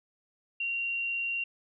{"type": "tone with frequency modulation", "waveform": "sine", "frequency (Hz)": 2758, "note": "F7", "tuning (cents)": -22, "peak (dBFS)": -29, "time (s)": [0.6, 1.44], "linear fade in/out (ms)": 5, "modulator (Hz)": 36.4, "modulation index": 0.24, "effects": []}